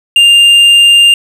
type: tone with tanh clipping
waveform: triangle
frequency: 2800 Hz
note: F7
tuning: 4 cents sharp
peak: -3 dBFS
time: 0.16-1.14 s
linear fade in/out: 2 ms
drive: 10 dB
effects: none